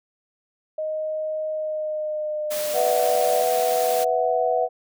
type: tone with pitch glide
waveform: sine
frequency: 622.3 to 594.2 Hz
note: D#5 to D5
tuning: 0 to +20 cents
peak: -24 dBFS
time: 0.78-3.42 s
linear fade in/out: 5 ms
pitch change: -80 cents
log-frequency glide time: 1.5-3.11 s
type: high-pass noise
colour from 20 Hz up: white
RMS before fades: -31 dBFS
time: 2.5-4.05 s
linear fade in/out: 20 ms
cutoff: 160 Hz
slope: 24 dB/octave
type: chord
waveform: sine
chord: B suspended fourth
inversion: none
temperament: equal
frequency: 493.9 / 659.3 / 740 Hz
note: B4 / E5 / F#5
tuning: 0 / 0 / 0 cents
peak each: -23 dBFS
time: 2.73-4.69 s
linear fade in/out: 50 ms
effects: none